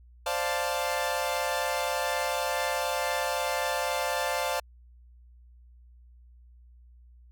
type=chord; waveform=sawtooth; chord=D minor seventh; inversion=third; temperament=equal; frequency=523.3 / 587.3 / 698.5 / 880 Hz; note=C5 / D5 / F5 / A5; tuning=0 / 0 / 0 / 0 cents; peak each=-29 dBFS; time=0.26-4.6 s; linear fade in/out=5 ms; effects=added 60 Hz sine -51 dBFS peak until 7.31 s